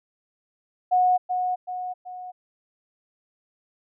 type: tone with echo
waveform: sine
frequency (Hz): 730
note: F#5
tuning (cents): -24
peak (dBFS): -16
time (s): 0.91-1.18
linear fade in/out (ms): 20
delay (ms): 380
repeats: 3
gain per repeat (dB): -6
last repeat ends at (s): 2.32
effects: none